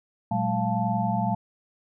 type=tone cluster; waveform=sine; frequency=119.1 / 188.8 / 210.4 / 698 / 877 Hz; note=A#2 / F#3 / G#3 / F5 / A5; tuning=+38 / +35 / +23 / -1 / -6 cents; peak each=-29 dBFS; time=0.31-1.35 s; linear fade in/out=5 ms; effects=none